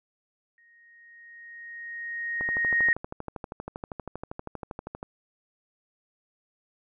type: tone with exponential growth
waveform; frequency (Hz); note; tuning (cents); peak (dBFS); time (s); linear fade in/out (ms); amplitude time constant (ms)
sine; 1868; A#6; +3; -18; 0.58-2.93; 1; 510
type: click train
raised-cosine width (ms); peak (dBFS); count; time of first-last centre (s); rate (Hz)
1; -21; 34; 2.41-5.029; 12.6
effects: none